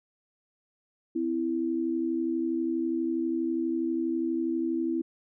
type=tone pair together; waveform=sine; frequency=257.7 / 330 Hz; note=C4 / E4; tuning=-26 / +2 cents; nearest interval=major third; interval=428 cents; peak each=-31 / -27 dBFS; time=1.15-5.02 s; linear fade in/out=10 ms; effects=none